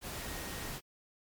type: tone in noise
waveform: sine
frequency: 1872 Hz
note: A#6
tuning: 7 cents sharp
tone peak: -52 dBFS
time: 0.14-0.73 s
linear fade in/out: 50 ms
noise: pink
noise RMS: -41 dBFS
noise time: 0.01-0.81 s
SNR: -14 dB
effects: MP3 96 kbps